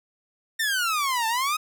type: exponential two-way sweep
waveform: sawtooth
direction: down then up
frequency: 1840 to 880 to 1277 Hz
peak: -19 dBFS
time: 0.59-1.57 s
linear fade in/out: 10 ms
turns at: 1.27 s
effects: none